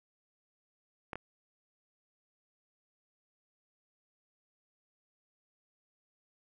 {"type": "clicks", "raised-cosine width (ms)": 0.5, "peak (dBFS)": [-23, -24], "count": 2, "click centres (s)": [1.132, 1.156], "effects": []}